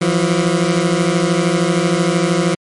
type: beating tone pair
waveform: 20% pulse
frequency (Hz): 166.3 / 179.3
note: E3 / F3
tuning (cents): +16 / +46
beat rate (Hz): 13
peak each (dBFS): -11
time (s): 0.01-2.55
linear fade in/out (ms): 10
effects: MP3 48 kbps